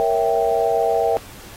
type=chord; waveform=sine; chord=A# diminished seventh; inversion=none; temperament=equal; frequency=466.2 / 554.4 / 659.3 / 784 Hz; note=A#4 / C#5 / E5 / G5; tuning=0 / 0 / 0 / 0 cents; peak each=-20 / -26 / -20 / -21 dBFS; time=0-1.17 s; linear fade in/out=0 ms; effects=pink hiss -41 dBFS RMS until 1.56 s + AAC 48 kbps